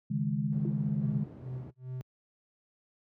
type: chord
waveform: sine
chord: C# suspended second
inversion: none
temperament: equal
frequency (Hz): 138.59 / 155.56 / 207.7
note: C#3 / D#3 / G#3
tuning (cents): 0 / 0 / 0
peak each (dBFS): -32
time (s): 0.1-1.24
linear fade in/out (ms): 10
type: low-pass noise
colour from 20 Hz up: white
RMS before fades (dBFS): -48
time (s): 0.52-1.71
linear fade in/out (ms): 10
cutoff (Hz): 270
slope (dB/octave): 12
type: tone with exponential decay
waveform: sine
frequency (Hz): 342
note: F4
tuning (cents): -36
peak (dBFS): -32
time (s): 0.65-0.79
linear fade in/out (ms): 2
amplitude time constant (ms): 29
type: tone with tremolo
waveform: triangle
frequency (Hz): 128.1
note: C3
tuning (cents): -36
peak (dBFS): -32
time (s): 1.02-2.01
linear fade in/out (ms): 0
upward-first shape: sine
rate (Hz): 2.4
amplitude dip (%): 100
effects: high-pass 80 Hz 12 dB/octave